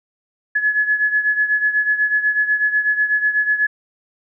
sine beating tone pair, 1700 / 1708.1 Hz, G#6 / G#6, +40 / +48 cents, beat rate 8.1 Hz, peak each -16 / -21 dBFS, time 0.55-3.67 s, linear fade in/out 10 ms, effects none

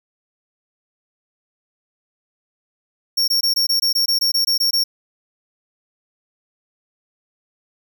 45% pulse tone bursts, 5510 Hz, F8, 24 cents flat, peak -15 dBFS, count 13, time 3.17-4.84 s, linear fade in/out 10 ms, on 110 ms, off 20 ms, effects none

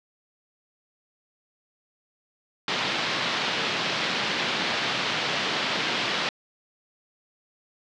white band-pass noise, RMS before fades -27 dBFS, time 2.68-6.29 s, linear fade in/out 2 ms, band 130 to 4200 Hz, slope 24 dB/octave, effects low-pass 7000 Hz 12 dB/octave

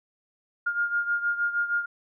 sine beating tone pair, 1412 / 1418.4 Hz, F6 / F6, +19 / +26 cents, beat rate 6.4 Hz, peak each -25 / -30 dBFS, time 0.66-1.86 s, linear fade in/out 10 ms, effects none

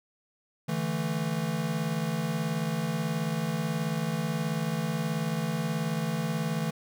square chord, D suspended second, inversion none, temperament equal with one note detuned, 146.32 / 164.81 / 220 Hz, D3 / E3 / A3, -6 / 0 / 0 cents, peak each -35 / -31 / -34 dBFS, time 0.68-6.71 s, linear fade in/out 10 ms, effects none

